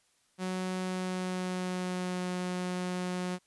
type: tone with pitch glide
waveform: sawtooth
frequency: 185 to 181.09 Hz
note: F#3 to F#3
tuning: 0 to -37 cents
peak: -28 dBFS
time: 0.38-3.39 s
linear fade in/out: 50 ms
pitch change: -37 cents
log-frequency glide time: 0.8-2.29 s
effects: white hiss -70 dBFS RMS until 3.46 s + resampled to 24000 Hz